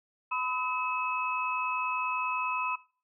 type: tone cluster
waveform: sine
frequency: 1005 / 1275 / 2580 Hz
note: B5 / D#6 / E7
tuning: +30 / +42 / -38 cents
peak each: -31 / -34 / -34 dBFS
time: 0.31-2.76 s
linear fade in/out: 10 ms
effects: noise-tail reverb RT60 0.4 s tail -21 dB re dry